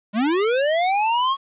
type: linear sweep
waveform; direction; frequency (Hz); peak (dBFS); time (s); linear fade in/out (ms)
square; up; 196 to 1108.7; -18; 0.13-1.37; 50
effects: resampled to 8000 Hz + 9-bit